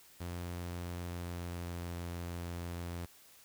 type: tone with pitch glide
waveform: sawtooth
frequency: 87.5 to 86.49 Hz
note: F2 to F2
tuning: +4 to -16 cents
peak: -35 dBFS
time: 0.2-3.06 s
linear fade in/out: 10 ms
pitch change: -20 cents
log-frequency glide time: 1.08-1.89 s
effects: white hiss -60 dBFS RMS until 3.44 s